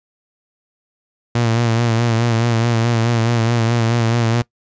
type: tone with vibrato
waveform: sawtooth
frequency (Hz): 116.1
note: A#2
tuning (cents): -7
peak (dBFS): -10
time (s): 1.35-4.42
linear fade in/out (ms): 5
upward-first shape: sine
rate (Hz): 4.7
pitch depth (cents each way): 52
effects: noise-tail reverb RT60 0.1 s tail -21 dB re dry + resampled to 16000 Hz